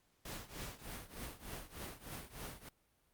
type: noise with tremolo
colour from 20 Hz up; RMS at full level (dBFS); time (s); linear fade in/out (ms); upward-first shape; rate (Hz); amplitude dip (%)
pink; -44; 0.25-2.69; 5; triangle; 3.3; 90
effects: pink hiss -75 dBFS RMS until 3.13 s + Opus 48 kbps

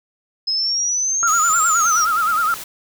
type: exponential two-way sweep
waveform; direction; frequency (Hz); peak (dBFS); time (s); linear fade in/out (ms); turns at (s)
sine; up then down; 5090 to 7459 to 5540; -17; 0.47-2.05; 10; 1.65
type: tone with vibrato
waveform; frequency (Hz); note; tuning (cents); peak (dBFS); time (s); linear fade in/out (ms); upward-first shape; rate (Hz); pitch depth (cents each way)
sine; 1318.5; E6; 0; -15; 1.23-2.54; 0; sine; 9.6; 110
type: noise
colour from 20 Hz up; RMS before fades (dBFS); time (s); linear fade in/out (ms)
white; -32; 1.27-2.64; 5
effects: none

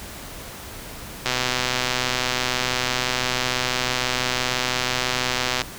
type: click train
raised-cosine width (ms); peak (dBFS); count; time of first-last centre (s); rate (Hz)
0.2; -4; 550; 1.26-5.617; 126
effects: pink hiss -37 dBFS RMS until 5.78 s

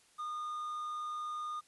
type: tone with quantisation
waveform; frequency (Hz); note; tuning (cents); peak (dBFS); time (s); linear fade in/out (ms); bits
triangle; 1222; D#6; -32; -35; 0.18-1.61; 20; 10
effects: white hiss -66 dBFS RMS until 1.67 s + resampled to 24000 Hz

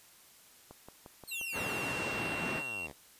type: click train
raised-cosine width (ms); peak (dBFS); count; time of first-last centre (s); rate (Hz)
1; -34; 6; 0.71-1.589; 5.69
type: exponential sweep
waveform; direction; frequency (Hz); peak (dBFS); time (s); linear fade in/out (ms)
5% pulse; down; 4435 to 65.41; -34; 1.27-2.93; 20
type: tone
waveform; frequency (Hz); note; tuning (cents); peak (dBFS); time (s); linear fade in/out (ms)
triangle; 2741; F7; -33; -35; 1.31-2.87; 10
type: band-pass noise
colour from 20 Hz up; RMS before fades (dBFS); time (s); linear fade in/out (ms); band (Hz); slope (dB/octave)
pink; -38; 1.52-2.63; 50; 140 to 2600; 12
effects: white hiss -59 dBFS RMS until 3.19 s + resampled to 32000 Hz

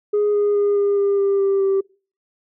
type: tone with pitch steps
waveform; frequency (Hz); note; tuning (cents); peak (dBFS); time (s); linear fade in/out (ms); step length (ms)
sine; 415.3 / 411.5 / 407.7 / 403.9 / 400.2 / 396.5 / 392.9 / 389.3; G#4 / G#4 / G#4 / G#4 / G4 / G4 / G4 / G4; 0 / -16 / -32 / -48 / +36 / +20 / +4 / -12; -13; 0.13-1.81; 10; 210
effects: noise-tail reverb RT60 0.4 s tail -26 dB re dry + tanh soft clip ceiling -13 dBFS

